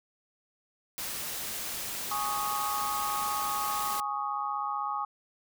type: noise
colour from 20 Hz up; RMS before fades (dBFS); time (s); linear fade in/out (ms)
white; -36; 0.98-4; 0
type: chord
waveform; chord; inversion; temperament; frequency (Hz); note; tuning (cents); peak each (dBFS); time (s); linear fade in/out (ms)
sine; Ab suspended fourth; none; equal; 830.6 / 1108.7 / 1244.5; Ab5 / Db6 / Eb6; 0 / 0 / 0; -34; 2.11-5.05; 5
effects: none